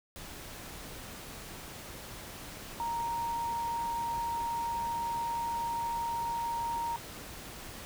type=tone in noise; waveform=sine; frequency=932.3 Hz; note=A#5; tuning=in tune; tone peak=-31 dBFS; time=2.8-6.96 s; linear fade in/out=0 ms; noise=pink; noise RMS=-45 dBFS; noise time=0.16-7.85 s; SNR=+11 dB; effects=none